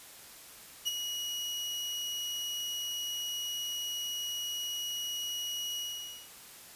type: tone with ADSR envelope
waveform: 30% pulse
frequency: 2908 Hz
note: F#7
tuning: 31 cents flat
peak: -24 dBFS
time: 0.85-6.3 s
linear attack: 26 ms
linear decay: 21 ms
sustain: -7 dB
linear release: 520 ms
effects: white hiss -51 dBFS RMS until 6.75 s + resampled to 32000 Hz